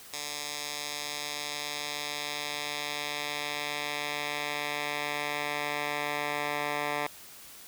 10% pulse tone with band-pass filter sweep, 146.83 Hz, D3, in tune, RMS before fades -34 dBFS, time 0.13-7.07 s, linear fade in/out 5 ms, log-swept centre 6000 to 1600 Hz, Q 0.95, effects white hiss -49 dBFS RMS until 7.67 s

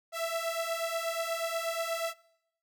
sawtooth beating tone pair, 659.3 / 667.6 Hz, E5 / E5, 0 / +22 cents, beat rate 8.3 Hz, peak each -30 dBFS, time 0.12-2.14 s, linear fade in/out 50 ms, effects noise-tail reverb RT60 0.8 s tail -24 dB re dry

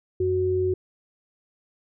sine tone pair together, 92.5 / 370 Hz, F#2 / F#4, 0 / 0 cents, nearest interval 2 octaves, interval 2400 cents, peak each -28 / -21 dBFS, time 0.2-0.74 s, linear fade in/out 5 ms, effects none

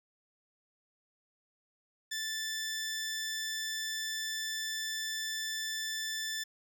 15% pulse tone, 1760 Hz, A6, in tune, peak -28 dBFS, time 2.11-6.44 s, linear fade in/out 10 ms, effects none

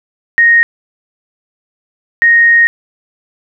sine tone bursts at uneven times, 1864 Hz, A#6, 1 cent flat, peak -4 dBFS, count 2, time 0.38-0.63 / 2.22-2.67 s, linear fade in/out 0 ms, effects none

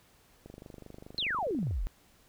click train, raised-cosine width 2 ms, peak -33 dBFS, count 32, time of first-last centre 0.46-1.71 s, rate 24.8 Hz
sine exponential sweep, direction down, 4330 to 30.92 Hz, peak -29 dBFS, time 1.18-1.87 s, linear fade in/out 0 ms
effects pink hiss -63 dBFS RMS until 2.28 s

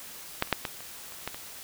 clicks, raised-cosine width 0.3 ms, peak -8 / -29 / -6 / -14 / -27 / -29 / -15 / -22 dBFS, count 8, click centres 0.424 / 0.474 / 0.527 / 0.652 / 0.806 / 1.122 / 1.276 / 1.345 s, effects white hiss -44 dBFS RMS until 1.63 s

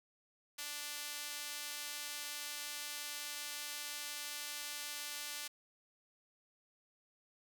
sawtooth tone with high-pass filter, 293.7 Hz, D4, in tune, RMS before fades -44 dBFS, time 0.58-5.48 s, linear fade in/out 10 ms, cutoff 2700 Hz, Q 0.54, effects none

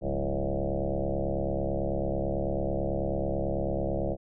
sine tone with frequency modulation, 261.6 Hz, C4, in tune, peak -26 dBFS, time 0.01-4.17 s, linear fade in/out 50 ms, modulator 69.1 Hz, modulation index 5.7, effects none

